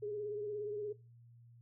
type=tone with vibrato; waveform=sine; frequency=416.7 Hz; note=G#4; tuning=6 cents sharp; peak=-37 dBFS; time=0.02-0.93 s; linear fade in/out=10 ms; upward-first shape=triangle; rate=17 Hz; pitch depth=52 cents each way; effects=noise-tail reverb RT60 0.3 s tail -20 dB re dry + added 118 Hz sine -57 dBFS peak until 1.61 s